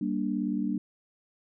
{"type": "chord", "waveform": "sine", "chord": "G minor", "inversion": "none", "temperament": "equal with one note detuned", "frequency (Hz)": [196, 235.2, 293.7], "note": ["G3", "Bb3", "D4"], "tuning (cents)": [0, 16, 0], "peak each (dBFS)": -31, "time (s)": [0.01, 0.78], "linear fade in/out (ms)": 5, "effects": []}